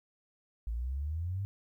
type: exponential sweep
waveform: sine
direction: up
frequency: 54.2 to 101.6 Hz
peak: -32 dBFS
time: 0.67-1.45 s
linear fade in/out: 0 ms
effects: 12-bit